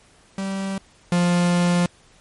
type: tone pair in turn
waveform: 45% pulse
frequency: 194 / 175.35 Hz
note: G3 / F3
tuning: -18 / +7 cents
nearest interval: major second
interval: 175 cents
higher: first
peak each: -24 / -16 dBFS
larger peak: second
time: 0.38-0.78 / 1.12-1.86 s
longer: second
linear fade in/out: 2 ms
effects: pink hiss -54 dBFS RMS until 2.2 s + MP3 48 kbps